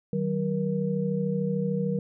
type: tone cluster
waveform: sine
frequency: 156.4 / 189.8 / 474.2 Hz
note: D#3 / F#3 / A#4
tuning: +9 / +44 / +30 cents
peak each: -30 / -27 / -30 dBFS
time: 0.13-1.99 s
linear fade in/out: 2 ms
effects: none